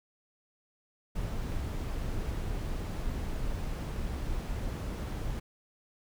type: noise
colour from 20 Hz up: brown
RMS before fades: -34 dBFS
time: 1.15-5.4 s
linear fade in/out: 10 ms
effects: none